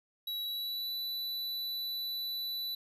square tone with pitch glide, 3900 to 3970 Hz, B7 to B7, -23 to +8 cents, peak -35 dBFS, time 0.27-2.75 s, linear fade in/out 5 ms, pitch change +31 cents, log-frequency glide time 0.41-0.93 s, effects none

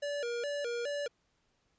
square tone with vibrato, 523.3 Hz, C5, in tune, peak -34 dBFS, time 0.02-1.08 s, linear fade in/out 10 ms, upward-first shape square, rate 2.4 Hz, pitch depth 170 cents each way, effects pink hiss -75 dBFS RMS until 1.78 s + resampled to 16000 Hz

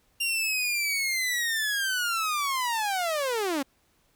sawtooth linear sweep, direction down, 2794 to 260 Hz, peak -22 dBFS, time 0.2-3.63 s, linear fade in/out 10 ms, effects pink hiss -67 dBFS RMS until 4.15 s

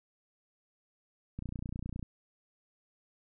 click train, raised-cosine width 5 ms, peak -26 dBFS, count 20, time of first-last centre 1.39-2.028 s, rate 29.8 Hz, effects none

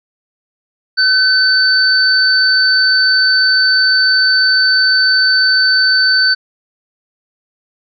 sine tone pair together, 1522 / 4537 Hz, F#6 / C#8, +48 / +39 cents, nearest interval octave + perfect fifth, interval 1891 cents, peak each -11 dBFS, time 0.97-6.35 s, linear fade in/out 20 ms, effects none

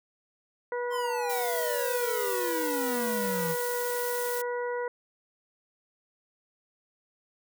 harmonic tone, 486.4 Hz, B4, 26 cents flat, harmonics 1 / 2 / 3 / 4, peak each -30 / -36 / -40 / -42 dBFS, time 0.72-4.88 s, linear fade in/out 2 ms
square exponential sweep, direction down, 1062 to 159.7 Hz, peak -33 dBFS, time 0.9-3.56 s, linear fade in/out 50 ms
blue noise, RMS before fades -36 dBFS, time 1.29-4.42 s, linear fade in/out 10 ms
effects none

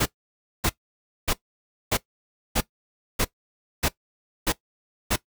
pink noise bursts, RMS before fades -22 dBFS, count 9, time 0-5.162 s, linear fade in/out 10 ms, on 58 ms, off 580 ms, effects noise-tail reverb RT60 0.1 s tail -18 dB re dry

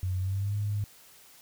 sine tone with pitch glide, 92.5 to 103.23 Hz, F#2 to G#2, 0 to -10 cents, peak -27 dBFS, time 0.03-0.84 s, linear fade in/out 0 ms, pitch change +190 cents, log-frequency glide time 0.17-0.56 s, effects white hiss -55 dBFS RMS until 1.41 s

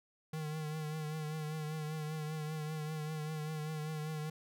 square tone with vibrato, 154.5 Hz, D#3, 12 cents flat, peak -38 dBFS, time 0.33-4.3 s, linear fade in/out 5 ms, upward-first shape triangle, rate 5.1 Hz, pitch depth 46 cents each way, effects none

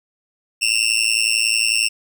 20% pulse tone with amplitude modulation, 2714 Hz, E7, 50 cents sharp, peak -7 dBFS, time 0.61-1.89 s, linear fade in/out 20 ms, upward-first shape sine, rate 111 Hz, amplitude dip 100%, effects none

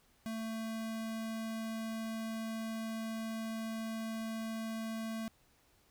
square tone, 223.2 Hz, A3, 25 cents sharp, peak -38 dBFS, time 0.26-5.28 s, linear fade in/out 0 ms, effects pink hiss -69 dBFS RMS until 5.9 s

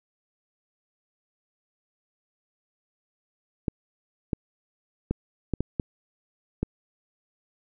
clicks, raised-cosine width 3 ms, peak -12 dBFS, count 7, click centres 3.682 / 4.332 / 5.11 / 5.537 / 5.606 / 5.798 / 6.63 s, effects none

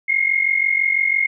sine tone pair together, 2122 / 2168 Hz, C7 / C#7, +24 / -39 cents, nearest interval unison, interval 37 cents, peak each -18 dBFS, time 0.08-1.27 s, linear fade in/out 10 ms, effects none

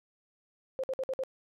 sine tone bursts, 527 Hz, C5, 12 cents sharp, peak -30 dBFS, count 5, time 0.79-1.236 s, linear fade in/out 0 ms, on 46 ms, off 54 ms, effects none

